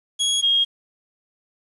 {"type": "tone pair in turn", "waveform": ["sawtooth", "sine"], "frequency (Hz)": [3322, 3256], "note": ["G#7", "G#7"], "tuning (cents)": [0, -35], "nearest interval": "unison", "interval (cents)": 35, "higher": "first", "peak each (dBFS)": -15, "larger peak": "neither", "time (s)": [[0.19, 0.42], [0.42, 0.65]], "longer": "neither", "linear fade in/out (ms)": 20, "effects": ["resampled to 24000 Hz", "8-bit"]}